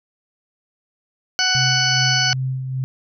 harmonic tone, 744 Hz, F#5, 9 cents sharp, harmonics 1 / 2 / 3 / 4 / 6 / 7 / 8, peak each -27 / -21 / -27 / -23 / -21 / -25 / -25 dBFS, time 1.39-2.33 s, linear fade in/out 0 ms
sine tone with tremolo, 130.81 Hz, C3, in tune, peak -19 dBFS, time 1.55-2.84 s, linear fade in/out 0 ms, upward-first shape sine, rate 2.5 Hz, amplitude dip 45%
effects none

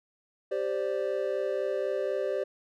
triangle chord, G suspended fourth, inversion none, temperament equal, 392 / 523.3 / 587.3 Hz, G4 / C5 / D5, 0 / 0 / 0 cents, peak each -30 dBFS, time 0.51-2.44 s, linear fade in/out 10 ms, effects none

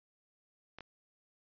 clicks, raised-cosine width 0.3 ms, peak -30 dBFS, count 2, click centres 0.786 / 0.807 s, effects resampled to 11025 Hz

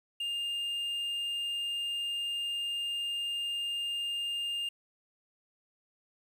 triangle tone with quantisation, 2811 Hz, F7, 11 cents sharp, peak -30 dBFS, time 0.2-4.69 s, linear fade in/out 5 ms, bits 10, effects none

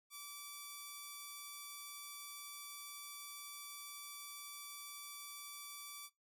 5% pulse tone, 1158 Hz, D6, 25 cents flat, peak -36 dBFS, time 0.1-6.1 s, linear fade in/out 50 ms, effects noise-tail reverb RT60 0.2 s tail -21 dB re dry

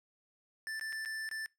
square tone with dropouts, 1765 Hz, A6, 5 cents sharp, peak -38 dBFS, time 0.67-1.46 s, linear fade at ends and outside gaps 0 ms, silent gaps 0.796-0.811 / 0.924-0.928 / 1.05-1.058 / 1.29-1.313 s, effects noise-tail reverb RT60 0.2 s tail -23 dB re dry + low-pass 12000 Hz 12 dB/octave

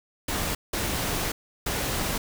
pink noise bursts at uneven times, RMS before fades -28 dBFS, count 3, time 0.28-0.55 / 0.73-1.32 / 1.66-2.18 s, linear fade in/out 5 ms, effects none

